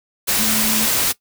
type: tone in noise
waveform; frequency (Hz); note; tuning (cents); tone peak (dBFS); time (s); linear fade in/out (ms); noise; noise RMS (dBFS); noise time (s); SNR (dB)
sine; 218; A3; -16; -23; 0.38-0.87; 20; white; -18; 0.27-1.13; -8
effects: noise-tail reverb RT60 0.1 s tail -19 dB re dry